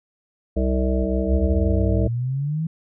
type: harmonic tone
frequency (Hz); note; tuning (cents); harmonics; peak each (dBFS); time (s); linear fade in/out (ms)
64.5; C2; -24; 1 / 3 / 5 / 7 / 9 / 10; -20 / -25 / -27 / -28 / -30 / -30; 0.56-2.08; 10
type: exponential sweep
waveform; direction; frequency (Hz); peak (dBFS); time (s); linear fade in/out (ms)
sine; up; 59.3 to 164.81; -21; 1.03-2.67; 5
effects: none